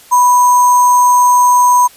sine tone with sample-and-hold, 988 Hz, B5, in tune, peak -5 dBFS, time 0.11-1.88 s, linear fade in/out 20 ms, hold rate 7350 Hz, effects white hiss -41 dBFS RMS until 1.96 s + resampled to 32000 Hz

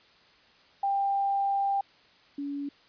sine tone pair in turn, 793 / 283.7 Hz, G5 / C#4, +20 / +40 cents, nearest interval octave + tritone, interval 1780 cents, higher first, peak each -24 / -31 dBFS, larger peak first, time 0.83-1.81 / 2.38-2.69 s, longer first, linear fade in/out 5 ms, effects white hiss -59 dBFS RMS until 2.88 s + resampled to 11025 Hz

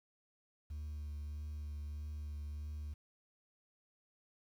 sine tone with vibrato, 74.6 Hz, D2, 28 cents sharp, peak -38 dBFS, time 0.7-2.94 s, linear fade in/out 10 ms, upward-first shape sine, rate 1.6 Hz, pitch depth 23 cents each way, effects tanh soft clip ceiling -40 dBFS + 11-bit

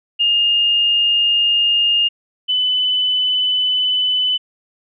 sine tone pair in turn, 2830 / 3006 Hz, F7 / F#7, +22 / +27 cents, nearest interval minor second, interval 105 cents, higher second, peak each -12 / -14 dBFS, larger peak first, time 0.19-2.09 / 2.48-4.38 s, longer neither, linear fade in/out 20 ms, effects none

